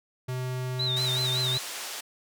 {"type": "tone", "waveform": "square", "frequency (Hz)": 127.5, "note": "C3", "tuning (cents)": -44, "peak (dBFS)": -30, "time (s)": [0.28, 1.58], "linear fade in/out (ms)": 10}
{"type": "tone with vibrato", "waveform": "sine", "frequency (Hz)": 3835, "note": "A#7", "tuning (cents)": 48, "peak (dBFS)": -26, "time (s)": [0.79, 1.59], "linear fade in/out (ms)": 10, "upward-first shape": "sine", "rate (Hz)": 5.3, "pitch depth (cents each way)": 110}
{"type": "band-pass noise", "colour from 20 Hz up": "white", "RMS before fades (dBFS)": -37, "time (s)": [0.96, 2.01], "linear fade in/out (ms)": 10, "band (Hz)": [440, 8100], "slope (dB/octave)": 12}
{"effects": []}